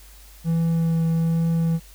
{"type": "tone with vibrato", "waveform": "triangle", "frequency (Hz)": 164.81, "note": "E3", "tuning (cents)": 0, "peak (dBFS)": -16, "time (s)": [0.44, 1.8], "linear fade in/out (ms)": 50, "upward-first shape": "triangle", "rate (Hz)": 1.2, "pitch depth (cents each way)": 11, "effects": ["added 50 Hz sine -45 dBFS peak until 1.94 s", "white hiss -50 dBFS RMS until 1.94 s"]}